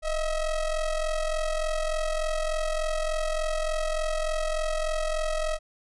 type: ring-modulated tone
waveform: square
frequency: 322.7 Hz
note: E4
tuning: 37 cents flat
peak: -23 dBFS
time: 0.02-5.59 s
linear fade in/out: 50 ms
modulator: 301 Hz
effects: resampled to 24000 Hz